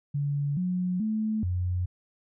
sine tone with pitch steps, 143.2 / 181.3 / 217.1 / 90 Hz, D3 / F#3 / A3 / F#2, -43 / -35 / -23 / -47 cents, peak -25 dBFS, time 0.14-1.86 s, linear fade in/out 10 ms, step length 430 ms, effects none

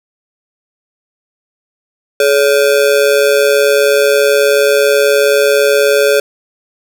square ring-modulated tone, 493.9 Hz, B4, in tune, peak -5 dBFS, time 2.2-6.2 s, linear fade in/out 2 ms, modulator 69.3 Hz, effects none

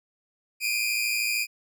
sawtooth tone pair together, 2376 / 2489 Hz, D7 / D#7, +20 / 0 cents, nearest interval minor second, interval 80 cents, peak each -24 dBFS, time 0.6-1.47 s, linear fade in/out 50 ms, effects none

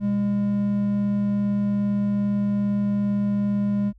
triangle tone pair together, 120.85 / 203.3 Hz, B2 / G#3, -37 / -37 cents, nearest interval major sixth, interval 900 cents, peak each -30 / -18 dBFS, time 0-3.93 s, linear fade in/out 50 ms, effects added 50 Hz sine -49 dBFS peak until 3.98 s

